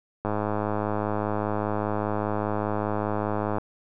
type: click train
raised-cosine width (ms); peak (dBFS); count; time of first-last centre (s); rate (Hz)
1; -13; 351; 0.25-3.583; 105
effects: none